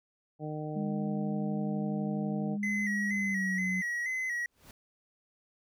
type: harmonic tone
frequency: 152.8 Hz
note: D#3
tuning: 31 cents flat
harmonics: 1 / 2 / 3 / 4 / 5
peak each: -37 / -40 / -42 / -43 / -44 dBFS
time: 0.39-2.58 s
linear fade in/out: 50 ms
type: tone with pitch glide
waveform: sine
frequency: 204.9 to 184.67 Hz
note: G#3 to F#3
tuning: -23 to -3 cents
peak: -31 dBFS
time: 0.75-3.82 s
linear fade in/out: 20 ms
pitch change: -180 cents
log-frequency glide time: 3.04-3.63 s
type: tone with vibrato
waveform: triangle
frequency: 1975.5 Hz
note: B6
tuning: in tune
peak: -29 dBFS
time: 2.63-4.46 s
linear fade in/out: 2 ms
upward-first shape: square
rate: 2.1 Hz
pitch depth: 56 cents each way
type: noise with exponential growth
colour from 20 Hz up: pink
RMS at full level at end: -49 dBFS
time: 4.43-4.71 s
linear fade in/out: 2 ms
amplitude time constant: 59 ms
effects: none